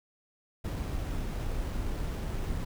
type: noise with sample-and-hold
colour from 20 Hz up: brown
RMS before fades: -33 dBFS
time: 0.64-2.65 s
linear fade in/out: 10 ms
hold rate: 8820 Hz
effects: none